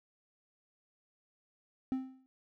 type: tone with exponential decay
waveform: triangle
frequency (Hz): 261.5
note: C4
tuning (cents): -1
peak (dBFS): -26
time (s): 1.92-2.26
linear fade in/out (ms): 0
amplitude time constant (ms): 73
effects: none